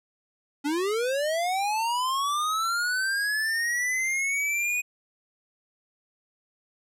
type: linear sweep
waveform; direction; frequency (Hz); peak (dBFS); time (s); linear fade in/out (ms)
square; up; 277.2 to 2489; -25; 0.64-4.82; 20
effects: low-pass 12000 Hz 12 dB/octave